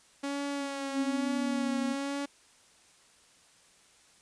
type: tone with vibrato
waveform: sawtooth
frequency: 278.7 Hz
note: C#4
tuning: 9 cents sharp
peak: -28 dBFS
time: 0.23-2.26 s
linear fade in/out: 10 ms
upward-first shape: sine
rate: 1.1 Hz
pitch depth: 26 cents each way
type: tone with pitch glide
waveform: sine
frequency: 277.2 to 242.7 Hz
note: C#4 to B3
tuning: 0 to -30 cents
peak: -30 dBFS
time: 0.6-1.96 s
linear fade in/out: 50 ms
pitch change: -230 cents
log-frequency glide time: 0.81-1.49 s
effects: white hiss -61 dBFS RMS until 4.21 s + resampled to 22050 Hz